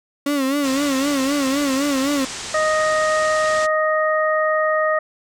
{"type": "tone with vibrato", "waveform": "35% pulse", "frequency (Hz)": 276.7, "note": "C#4", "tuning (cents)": -3, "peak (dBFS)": -16, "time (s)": [0.26, 2.25], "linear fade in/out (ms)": 5, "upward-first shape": "sine", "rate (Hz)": 3.9, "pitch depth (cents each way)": 92}
{"type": "low-pass noise", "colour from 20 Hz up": "white", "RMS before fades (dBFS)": -31, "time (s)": [0.63, 3.67], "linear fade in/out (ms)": 20, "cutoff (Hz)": 8300, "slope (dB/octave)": 48}
{"type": "harmonic tone", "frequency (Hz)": 622.3, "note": "D#5", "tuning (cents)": 0, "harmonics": [1, 2, 3], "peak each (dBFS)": [-18, -21, -23], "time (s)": [2.54, 4.99], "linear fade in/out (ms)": 5}
{"effects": []}